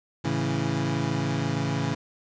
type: chord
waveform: 25% pulse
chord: A major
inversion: none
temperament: equal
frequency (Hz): 110 / 138.59 / 164.81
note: A2 / C#3 / E3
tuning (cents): 0 / 0 / 0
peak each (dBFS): -27 / -24 / -26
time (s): 0.24-1.95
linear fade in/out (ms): 10
effects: resampled to 16000 Hz + 9-bit